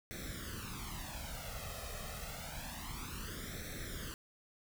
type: noise with flanger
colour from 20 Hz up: pink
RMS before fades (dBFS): -44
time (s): 0.11-4.14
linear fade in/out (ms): 0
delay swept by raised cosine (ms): 0.51 to 1.61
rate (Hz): 0.28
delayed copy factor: +0.85
effects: none